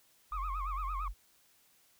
sine tone, 46.21 Hz, F#1, 1 cent flat, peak -34 dBFS, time 0.31-1.14 s, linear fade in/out 50 ms
sine tone with vibrato, 1162 Hz, D6, 19 cents flat, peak -34 dBFS, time 0.32-1.08 s, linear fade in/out 2 ms, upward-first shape sine, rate 8.8 Hz, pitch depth 160 cents each way
effects tanh soft clip ceiling -30 dBFS + white hiss -67 dBFS RMS until 1.99 s

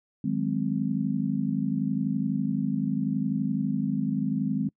sine chord, Ab dominant seventh, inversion second, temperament just, 155.74 / 186.89 / 207.7 / 259.6 Hz, Eb3 / Gb3 / Ab3 / C4, +2 / +18 / 0 / -13 cents, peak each -31 / -33 / -28 / -29 dBFS, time 0.24-4.69 s, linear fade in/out 5 ms, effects noise-tail reverb RT60 0.1 s tail -26 dB re dry

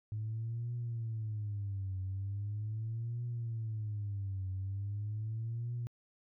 sine tone with vibrato, 106.3 Hz, G#2, 41 cents sharp, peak -34 dBFS, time 0.12-5.87 s, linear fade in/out 0 ms, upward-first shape triangle, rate 0.4 Hz, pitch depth 220 cents each way, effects tanh soft clip ceiling -31 dBFS

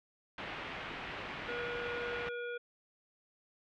white low-pass noise, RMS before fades -43 dBFS, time 0.38-2.29 s, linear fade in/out 2 ms, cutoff 2700 Hz, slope 24 dB/octave
harmonic tone, 480 Hz, B4, 49 cents flat, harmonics 1 / 3 / 5 / 7, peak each -39 / -42 / -50 / -55 dBFS, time 1.48-2.58 s, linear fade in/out 10 ms
effects none

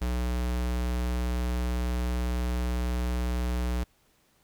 square tone, 61 Hz, B1, 21 cents flat, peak -27 dBFS, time 0.01-3.84 s, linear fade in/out 10 ms, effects pink hiss -66 dBFS RMS until 4.43 s

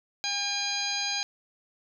harmonic tone, 809 Hz, G#5, 46 cents flat, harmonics 1 / 2 / 3 / 4 / 5 / 6 / 8, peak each -37 / -39 / -35 / -38 / -33 / -33 / -36 dBFS, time 0.24-1.23 s, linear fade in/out 0 ms, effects none

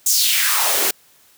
white noise with high-pass filter sweep, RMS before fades -17 dBFS, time 0.06-0.91 s, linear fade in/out 5 ms, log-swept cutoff 7300 to 280 Hz, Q 2.7, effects white hiss -53 dBFS RMS until 1.37 s + high-pass 60 Hz 12 dB/octave

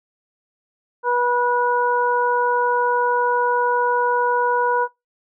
harmonic tone, 487.3 Hz, B4, 23 cents flat, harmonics 1 / 2 / 3, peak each -21 / -19 / -25 dBFS, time 1.03-4.88 s, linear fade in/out 50 ms, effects noise-tail reverb RT60 0.2 s tail -22 dB re dry

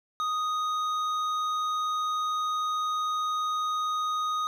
sine tone with hard clipping, 1244.5 Hz, D#6, in tune, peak -28 dBFS, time 0.2-4.47 s, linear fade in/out 0 ms, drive 8 dB, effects none

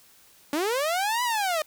sawtooth linear two-way sweep, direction up then down, 277.2 to 1002 to 600 Hz, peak -20 dBFS, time 0.53-1.62 s, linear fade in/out 2 ms, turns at 1.23 s, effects white hiss -56 dBFS RMS until 1.66 s

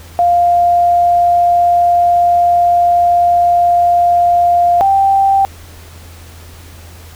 sine tone pair in turn, 699 / 783.4 Hz, F5 / G5, +1 / -1 cents, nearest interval major second, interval 198 cents, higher second, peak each -7 dBFS, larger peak neither, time 0.19-4.81 / 4.81-5.45 s, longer first, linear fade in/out 0 ms, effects added 83 Hz sine -34 dBFS peak until 7.15 s + pink hiss -39 dBFS RMS until 7.15 s

